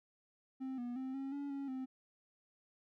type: tone with pitch steps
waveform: triangle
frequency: 263 / 242.4 / 261.9 / 270.8 / 283.4 / 277.1 / 260.8 Hz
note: C4 / B3 / C4 / C#4 / C#4 / C#4 / C4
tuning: +9 / -32 / +2 / -40 / +38 / -1 / -5 cents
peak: -37 dBFS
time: 0.6-1.86 s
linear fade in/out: 20 ms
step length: 180 ms
effects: none